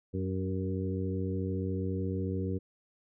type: harmonic tone with a mistuned harmonic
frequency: 94 Hz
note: F#2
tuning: 28 cents sharp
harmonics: 1 / 2 / 3 / 4 / 5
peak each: -33 / -36 / -38 / -39 / -40 dBFS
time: 0.13-2.59 s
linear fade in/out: 20 ms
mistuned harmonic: 4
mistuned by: +21 cents
effects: none